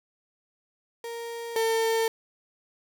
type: tone pair in turn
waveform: 35% pulse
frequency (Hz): 465.8 / 451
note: A#4 / A4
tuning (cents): -1 / +43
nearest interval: minor second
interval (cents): 56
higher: first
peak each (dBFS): -32 / -21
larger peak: second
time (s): 1.04-1.56 / 1.56-2.08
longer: neither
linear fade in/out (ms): 2
effects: none